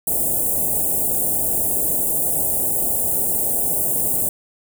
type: band-stop noise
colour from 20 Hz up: white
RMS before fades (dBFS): -20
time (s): 0.07-4.29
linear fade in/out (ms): 2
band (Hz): 770 to 8100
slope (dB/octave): 48
effects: none